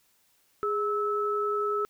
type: tone pair together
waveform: sine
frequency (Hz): 413.9 / 1303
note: G#4 / E6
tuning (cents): -6 / -20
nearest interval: octave + minor sixth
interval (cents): 1986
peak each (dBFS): -28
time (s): 0.63-1.85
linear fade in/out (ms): 0
effects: white hiss -67 dBFS RMS until 1.89 s